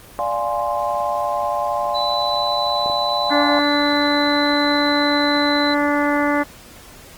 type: chord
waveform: sine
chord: D half-diminished seventh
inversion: none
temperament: equal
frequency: 587.3 / 698.5 / 830.6 / 1046.5 Hz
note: D5 / F5 / Ab5 / C6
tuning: 0 / 0 / 0 / 0 cents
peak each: -24 dBFS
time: 0.19-3.59 s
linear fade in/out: 0 ms
type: tone with pitch glide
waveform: sine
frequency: 3988 to 4018 Hz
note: B7 to B7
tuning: +16 to +29 cents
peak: -22 dBFS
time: 1.94-5.75 s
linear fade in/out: 20 ms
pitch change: +13 cents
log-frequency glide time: 3.66-4.52 s
type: clicks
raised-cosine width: 2 ms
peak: -20 dBFS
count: 2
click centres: 2.86 / 2.899 s
type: harmonic tone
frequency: 290.6 Hz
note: D4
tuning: 18 cents flat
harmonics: 1 / 2 / 3 / 4 / 5 / 6 / 7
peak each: -19 / -22 / -24 / -25 / -26 / -27 / -27 dBFS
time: 3.3-6.44 s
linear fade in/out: 20 ms
effects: pink hiss -42 dBFS RMS until 7.17 s + Opus 24 kbps